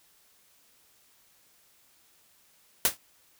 white noise with exponential decay, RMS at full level -18 dBFS, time 2.85-2.97 s, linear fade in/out 1 ms, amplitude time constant 25 ms, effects white hiss -63 dBFS RMS until 3.39 s

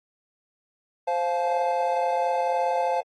triangle chord, F major, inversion second, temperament equal with one note detuned, 523.3 / 698.5 / 861.9 Hz, C5 / F5 / A5, 0 / 0 / -36 cents, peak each -25 dBFS, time 1.07-3.01 s, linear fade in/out 10 ms, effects AAC 32 kbps

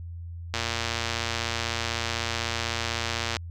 click train, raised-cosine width 0.2 ms, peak -10 dBFS, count 329, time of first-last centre 0.54-3.368 s, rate 116 Hz, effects added 85 Hz sine -35 dBFS peak until 3.5 s

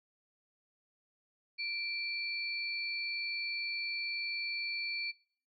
sine tone pair together, 2349 / 4439 Hz, D7 / C#8, 0 / +2 cents, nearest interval major seventh, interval 1102 cents, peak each -37 / -38 dBFS, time 1.58-5.12 s, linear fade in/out 20 ms, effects noise-tail reverb RT60 0.5 s tail -21 dB re dry

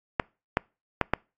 clicks, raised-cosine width 0.5 ms, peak -6 dBFS, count 4, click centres 0.198 / 0.571 / 1.013 / 1.136 s, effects noise-tail reverb RT60 0.3 s tail -26 dB re dry + AAC 48 kbps

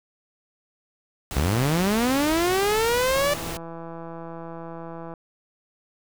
pink noise, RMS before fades -33 dBFS, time 1.31-3.57 s, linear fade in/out 0 ms
sawtooth linear sweep, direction up, 61.74 to 587.3 Hz, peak -16 dBFS, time 1.36-3.34 s, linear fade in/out 5 ms
click train, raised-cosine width 1 ms, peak -24 dBFS, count 331, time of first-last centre 3.15-5.138 s, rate 166 Hz
effects none

